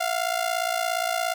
sawtooth ring-modulated tone, 698.5 Hz, F5, in tune, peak -17 dBFS, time 0-1.34 s, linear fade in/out 10 ms, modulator 28.6 Hz, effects none

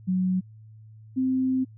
sine tone pair in turn, 185 / 259.8 Hz, F#3 / C4, 0 / -12 cents, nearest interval tritone, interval 588 cents, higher second, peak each -21 dBFS, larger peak neither, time 0.07-0.41 / 1.16-1.65 s, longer second, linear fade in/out 20 ms, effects added 109 Hz sine -45 dBFS peak until 1.77 s

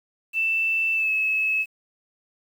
sine tone with pitch glide, 2659 to 2588 Hz, E7 to E7, +14 to -32 cents, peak -20 dBFS, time 0.33-1.66 s, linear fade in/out 50 ms, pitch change -46 cents, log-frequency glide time 0.94-1.11 s, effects 8-bit

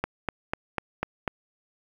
click train, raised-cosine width 0.5 ms, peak -11 dBFS, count 6, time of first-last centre 0.04-1.278 s, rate 4.04 Hz, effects 7-bit

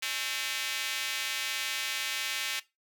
square tone with high-pass filter, 120.7 Hz, B2, 39 cents flat, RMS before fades -33 dBFS, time 0.02-2.6 s, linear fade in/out 10 ms, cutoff 2500 Hz, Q 1.7, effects noise-tail reverb RT60 0.2 s tail -17 dB re dry

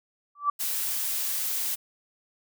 sine tone with exponential growth, 1161 Hz, D6, 20 cents flat, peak -17 dBFS, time 0.35-0.5 s, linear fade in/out 5 ms, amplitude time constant 31 ms
blue noise, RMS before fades -29 dBFS, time 0.59-1.76 s, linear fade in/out 20 ms
effects none

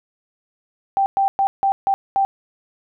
sine tone bursts at uneven times, 784 Hz, G5, in tune, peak -14 dBFS, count 6, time 0.97-1.06 / 1.17-1.28 / 1.39-1.47 / 1.63-1.72 / 1.87-1.94 / 2.16-2.25 s, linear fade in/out 0 ms, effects none

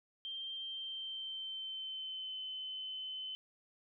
sine tone with pitch glide, 3158 to 3049 Hz, G7 to G7, +12 to -49 cents, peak -40 dBFS, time 0.25-3.35 s, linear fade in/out 0 ms, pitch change -61 cents, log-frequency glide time 0.54-2.39 s, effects none

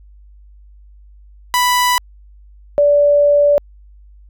sawtooth / sine tone pair in turn, 989 / 580.1 Hz, B5 / D5, +2 / -21 cents, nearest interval major sixth, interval 923 cents, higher first, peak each -8 dBFS, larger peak neither, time 1.54-1.98 / 2.78-3.58 s, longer second, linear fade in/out 0 ms, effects added 50 Hz sine -40 dBFS peak until 4.29 s

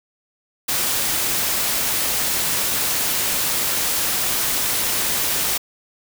white noise, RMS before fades -21 dBFS, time 0.68-5.58 s, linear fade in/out 10 ms, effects none

